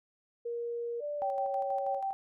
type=tone; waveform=sine; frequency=471.6 Hz; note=A#4; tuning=20 cents sharp; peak=-33 dBFS; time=0.45-1.01 s; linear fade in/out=10 ms
type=tone with pitch glide; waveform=sine; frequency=587.3 to 555 Hz; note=D5 to C#5; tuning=0 to +2 cents; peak=-33 dBFS; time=0.99-2.02 s; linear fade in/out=50 ms; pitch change=-98 cents; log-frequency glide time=1.18-1.31 s
type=tone with tremolo; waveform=sine; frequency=779 Hz; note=G5; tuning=11 cents flat; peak=-30 dBFS; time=1.22-2.13 s; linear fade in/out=0 ms; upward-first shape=square; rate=6.2 Hz; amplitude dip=40%
effects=none